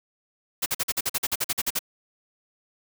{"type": "noise bursts", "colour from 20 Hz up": "white", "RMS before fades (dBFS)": -25, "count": 14, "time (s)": [0.62, 1.792], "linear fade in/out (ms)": 10, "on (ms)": 41, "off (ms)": 46, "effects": []}